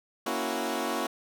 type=chord; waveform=15% pulse; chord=F# dominant seventh; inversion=first; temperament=equal; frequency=233.1 / 277.2 / 329.6 / 370 Hz; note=A#3 / C#4 / E4 / F#4; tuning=0 / 0 / 0 / 0 cents; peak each=-28 dBFS; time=0.26-1.07 s; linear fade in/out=5 ms; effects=none